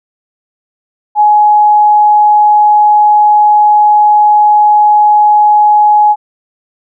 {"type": "tone", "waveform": "sine", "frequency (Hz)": 840, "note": "G#5", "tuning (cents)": 19, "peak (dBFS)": -3, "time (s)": [1.15, 6.16], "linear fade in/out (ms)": 50, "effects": []}